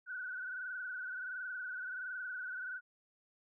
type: tone with frequency modulation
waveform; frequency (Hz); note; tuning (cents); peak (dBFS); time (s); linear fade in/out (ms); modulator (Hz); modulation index
sine; 1489; F#6; +11; -39; 0.06-2.81; 50; 21.4; 2.4
effects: none